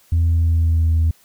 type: tone with pitch glide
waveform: sine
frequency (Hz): 83.4 to 81.07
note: E2 to E2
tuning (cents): +21 to -28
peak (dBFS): -11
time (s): 0.12-1.11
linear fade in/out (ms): 5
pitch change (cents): -49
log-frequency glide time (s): 0.24-0.93
effects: tanh soft clip ceiling -11 dBFS + white hiss -54 dBFS RMS until 1.24 s